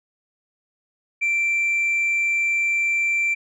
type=tone; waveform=sine; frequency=2349 Hz; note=D7; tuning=in tune; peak=-16 dBFS; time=1.21-3.35 s; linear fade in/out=20 ms; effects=tanh soft clip ceiling -17 dBFS